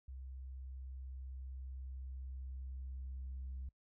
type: tone with level ramp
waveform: sine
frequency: 65.41 Hz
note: C2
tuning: in tune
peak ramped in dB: -45 to -40 dBFS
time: 0.08-3.69 s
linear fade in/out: 5 ms
effects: noise-tail reverb RT60 0.1 s tail -26 dB re dry + tanh soft clip ceiling -39 dBFS